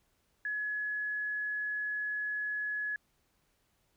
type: tone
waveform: sine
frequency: 1694 Hz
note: G#6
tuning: 34 cents sharp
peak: -32 dBFS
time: 0.45-2.96 s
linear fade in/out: 2 ms
effects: pink hiss -74 dBFS RMS until 3.96 s